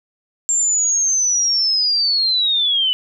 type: linear sweep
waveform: sine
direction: down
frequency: 7410 to 2960 Hz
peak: -14 dBFS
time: 0.49-2.93 s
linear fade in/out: 0 ms
effects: none